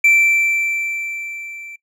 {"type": "tone with level ramp", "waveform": "triangle", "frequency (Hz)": 2339, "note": "D7", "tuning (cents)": -8, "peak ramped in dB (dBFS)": [-7, -31], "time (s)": [0.04, 1.76], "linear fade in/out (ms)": 5, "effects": ["noise-tail reverb RT60 0.1 s tail -22 dB re dry"]}